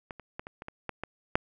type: clicks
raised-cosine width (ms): 0.5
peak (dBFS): -23 / -30 / -21 / -26 / -26 / -24 / -18 / -19 / -7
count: 9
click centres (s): 0.108 / 0.197 / 0.395 / 0.469 / 0.621 / 0.684 / 0.893 / 1.036 / 1.355
effects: none